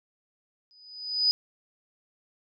sine tone with exponential growth, 4978 Hz, D#8, in tune, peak -17 dBFS, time 0.71-1.31 s, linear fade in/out 0 ms, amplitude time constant 130 ms, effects none

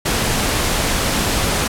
pink noise, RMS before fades -18 dBFS, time 0.05-1.68 s, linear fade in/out 10 ms, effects low-pass 12000 Hz 12 dB/octave

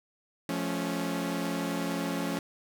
sawtooth chord, F augmented, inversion none, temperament equal with one note detuned, 174.61 / 216.6 / 277.2 Hz, F3 / A3 / C#4, 0 / -27 / 0 cents, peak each -30 / -32 / -29 dBFS, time 0.49-2.39 s, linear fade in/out 2 ms, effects none

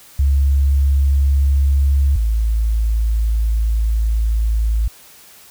sine tone pair in turn, 69.3 / 55.14 Hz, C#2 / A1, 0 / +4 cents, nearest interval major third, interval 396 cents, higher first, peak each -10 / -13 dBFS, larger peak first, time 0.19-2.16 / 2.16-4.88 s, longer second, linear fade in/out 5 ms, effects tanh soft clip ceiling -6 dBFS + white hiss -44 dBFS RMS until 5.5 s

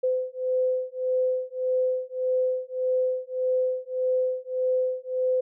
sine beating tone pair, 510 / 511.7 Hz, C5 / C5, -44 / -39 cents, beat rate 1.7 Hz, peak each -26 dBFS, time 0.03-5.41 s, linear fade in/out 10 ms, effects none

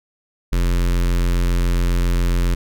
square tone with notch filter, 43.65 Hz, F1, in tune, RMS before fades -17 dBFS, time 0.52-2.55 s, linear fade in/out 10 ms, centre 730 Hz, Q 1.5, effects none

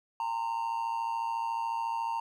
triangle tone with amplitude modulation, 920 Hz, A#5, 23 cents flat, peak -25 dBFS, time 0.2-2.2 s, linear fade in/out 2 ms, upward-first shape sine, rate 114 Hz, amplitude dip 65%, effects none

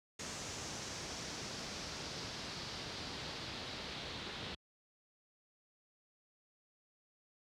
pink noise with low-pass filter sweep, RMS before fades -44 dBFS, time 0.19-4.55 s, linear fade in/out 5 ms, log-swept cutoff 6600 to 3800 Hz, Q 2.5, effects high-pass 80 Hz 12 dB/octave

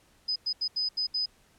sine tone bursts at uneven times, 5010 Hz, D#8, 11 cents sharp, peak -26 dBFS, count 6, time 0.28-0.36 / 0.46-0.53 / 0.61-0.68 / 0.76-0.89 / 0.97-1.07 / 1.14-1.26 s, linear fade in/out 10 ms, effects pink hiss -63 dBFS RMS until 1.58 s + low-pass 12000 Hz 12 dB/octave

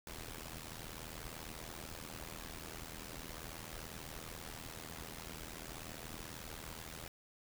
pink noise with amplitude modulation, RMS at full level -44 dBFS, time 0.07-7.08 s, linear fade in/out 2 ms, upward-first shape sine, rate 80.4 Hz, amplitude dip 85%, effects none

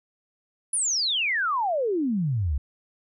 sine exponential sweep, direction down, 10270 to 64 Hz, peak -22 dBFS, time 0.73-2.58 s, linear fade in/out 5 ms, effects none

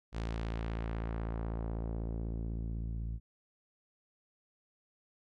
sawtooth tone with low-pass filter sweep, 56.1 Hz, A1, 34 cents sharp, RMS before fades -37 dBFS, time 0.12-3.2 s, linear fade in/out 50 ms, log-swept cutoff 6000 to 130 Hz, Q 0.83, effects none

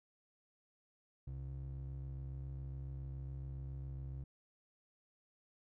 triangle ring-modulated tone, 99.7 Hz, G2, 30 cents sharp, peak -37 dBFS, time 1.27-4.24 s, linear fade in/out 5 ms, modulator 33.6 Hz, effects none

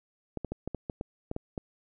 clicks, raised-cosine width 2 ms, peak -20 dBFS, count 10, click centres 0.373 / 0.447 / 0.52 / 0.676 / 0.747 / 0.898 / 1.011 / 1.314 / 1.364 / 1.578 s, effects none

